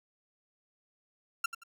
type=tone with echo; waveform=30% pulse; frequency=1369 Hz; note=F6; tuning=35 cents flat; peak=-24 dBFS; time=1.44-1.46 s; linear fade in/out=5 ms; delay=88 ms; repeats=2; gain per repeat=-11 dB; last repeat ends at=1.636 s; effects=none